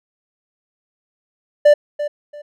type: tone with echo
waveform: triangle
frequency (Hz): 589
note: D5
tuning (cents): +5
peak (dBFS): -4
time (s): 1.65-1.74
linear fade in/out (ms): 10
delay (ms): 340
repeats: 2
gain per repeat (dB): -13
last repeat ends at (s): 2.42
effects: none